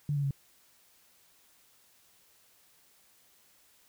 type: tone with pitch steps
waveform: sine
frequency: 146.1 / 142.19 / 138.38 Hz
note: D3 / C#3 / C#3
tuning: -9 / +44 / -3 cents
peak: -27 dBFS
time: 0.09-0.309 s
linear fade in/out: 2 ms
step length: 73 ms
effects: white hiss -64 dBFS RMS until 3.88 s